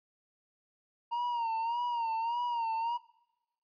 triangle tone with vibrato, 932.3 Hz, A#5, in tune, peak -28 dBFS, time 1.11-2.98 s, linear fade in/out 20 ms, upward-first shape sine, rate 1.7 Hz, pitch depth 71 cents each way, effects noise-tail reverb RT60 0.9 s tail -22 dB re dry + resampled to 11025 Hz

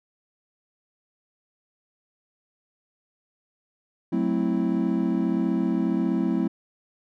triangle chord, F# half-diminished seventh, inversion none, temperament equal, 185 / 220 / 261.6 / 329.6 Hz, F#3 / A3 / C4 / E4, 0 / 0 / 0 / 0 cents, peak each -25 dBFS, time 4.12-6.48 s, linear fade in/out 10 ms, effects none

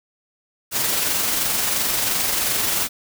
white noise with amplitude modulation, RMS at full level -20 dBFS, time 0.71-2.89 s, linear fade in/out 50 ms, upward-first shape sine, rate 22.9 Hz, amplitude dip 30%, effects none

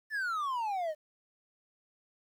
triangle exponential sweep, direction down, 1792 to 596 Hz, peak -29 dBFS, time 0.1-0.95 s, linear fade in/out 50 ms, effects 11-bit

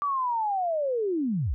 sine linear sweep, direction down, 1172 to 49 Hz, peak -24 dBFS, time 0.02-1.54 s, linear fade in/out 0 ms, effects none

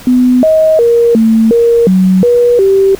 sine tone with pitch steps, 250.8 / 632 / 469.4 / 223.5 / 467.8 / 186.8 / 482.3 / 388.9 Hz, B3 / D#5 / A#4 / A3 / A#4 / F#3 / B4 / G4, +27 / +27 / +12 / +27 / +6 / +17 / -41 / -14 cents, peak -4 dBFS, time 0.07-2.95 s, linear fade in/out 2 ms, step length 360 ms, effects pink hiss -32 dBFS RMS until 2.99 s

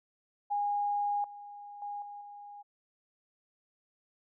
sine tone with level steps, 819 Hz, G#5, 24 cents flat, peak -28 / -44 / -36 / -42 / -45 dBFS, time 0.5-2.63 s, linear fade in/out 20 ms, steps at 1.24 / 1.82 / 2.02 / 2.21 s, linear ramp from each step 2 ms, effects none

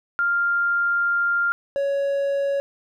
sine / triangle tone pair in turn, 1396.9 / 557.9 Hz, F6 / C#5, 0 / +11 cents, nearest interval octave + major third, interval 1589 cents, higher first, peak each -18 dBFS, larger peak neither, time 0.19-1.52 / 1.76-2.6 s, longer first, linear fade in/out 0 ms, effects none

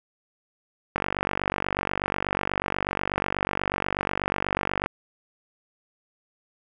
click train, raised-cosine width 0.5 ms, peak -9 dBFS, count 189, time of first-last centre 0.96-4.86 s, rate 48.2 Hz, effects none

